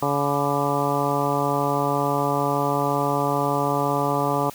harmonic tone with a mistuned harmonic, 142.1 Hz, C#3, 43 cents sharp, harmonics 1 / 2 / 3 / 4 / 5 / 6 / 7 / 8, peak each -28 / -28 / -28 / -28 / -28 / -28 / -28 / -28 dBFS, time 0.02-4.5 s, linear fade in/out 5 ms, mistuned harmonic 8, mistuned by +63 cents, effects white hiss -43 dBFS RMS until 4.54 s

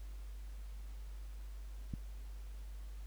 click, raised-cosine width 5 ms, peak -27 dBFS, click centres 1.938 s, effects added 50 Hz sine -44 dBFS peak until 3.06 s + pink hiss -64 dBFS RMS until 3.06 s

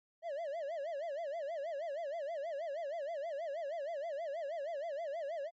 triangle tone with vibrato, 614 Hz, D#5, 23 cents flat, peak -35 dBFS, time 0.22-5.51 s, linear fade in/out 50 ms, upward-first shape sine, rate 6.3 Hz, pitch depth 200 cents each way, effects MP3 32 kbps

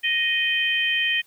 harmonic tone, 622.3 Hz, D#5, in tune, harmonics 3 / 4 / 5, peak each -24 / -24 / -24 dBFS, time 0.03-1.22 s, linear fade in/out 20 ms, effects white hiss -59 dBFS RMS until 1.26 s

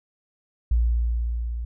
sine tone with level ramp, 58.27 Hz, A#1, in tune, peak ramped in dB -16 to -27 dBFS, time 0.71-1.65 s, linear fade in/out 5 ms, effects none

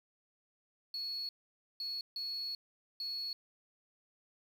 triangle tone bursts at uneven times, 4364 Hz, C#8, 28 cents flat, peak -34 dBFS, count 4, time 0.94-1.29 / 1.8-2.01 / 2.16-2.55 / 3-3.33 s, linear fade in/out 2 ms, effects tanh soft clip ceiling -34 dBFS + 10-bit

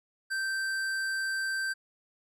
triangle tone with hard clipping, 1561 Hz, G6, 8 cents flat, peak -31 dBFS, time 0.3-1.74 s, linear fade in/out 20 ms, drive 16 dB, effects none

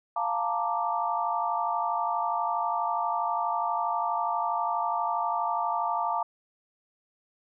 sine chord, Bb major seventh, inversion second, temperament equal, 698.5 / 880 / 932.3 / 1174.7 Hz, F5 / A5 / Bb5 / D6, 0 / 0 / 0 / 0 cents, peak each -31 dBFS, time 0.16-6.23 s, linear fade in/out 5 ms, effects none

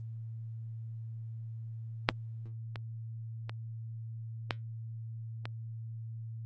clicks, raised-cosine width 0.3 ms, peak -6 / -24 / -24 / -13 / -22 dBFS, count 5, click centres 2.089 / 2.758 / 3.495 / 4.508 / 5.455 s, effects added 113 Hz sine -39 dBFS peak until 6.45 s + Opus 24 kbps

